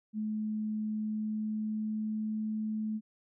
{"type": "tone with pitch glide", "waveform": "sine", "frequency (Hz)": [214.8, 216.3], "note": ["A3", "A3"], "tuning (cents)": [-41, -29], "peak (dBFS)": -31, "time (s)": [0.13, 3.01], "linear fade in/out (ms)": 50, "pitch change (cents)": 12, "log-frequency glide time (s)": [1.06, 2.46], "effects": []}